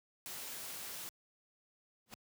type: noise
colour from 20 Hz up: white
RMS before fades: -45 dBFS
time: 0.26-1.09 s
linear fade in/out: 0 ms
type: noise with exponential growth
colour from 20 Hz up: pink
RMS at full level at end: -43 dBFS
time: 2.06-2.14 s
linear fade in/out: 1 ms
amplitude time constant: 16 ms
effects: high-pass 80 Hz 12 dB/octave